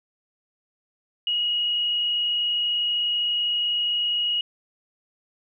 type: tone with frequency modulation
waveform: sine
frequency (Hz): 2892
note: F#7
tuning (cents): -40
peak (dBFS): -21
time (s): 1.27-4.41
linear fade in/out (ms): 2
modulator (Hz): 32.2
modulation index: 0.71
effects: none